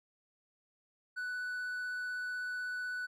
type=tone with vibrato; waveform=triangle; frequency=1487 Hz; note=F#6; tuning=8 cents sharp; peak=-34 dBFS; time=1.16-3.07 s; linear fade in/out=20 ms; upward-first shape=triangle; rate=16 Hz; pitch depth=8 cents each way; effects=none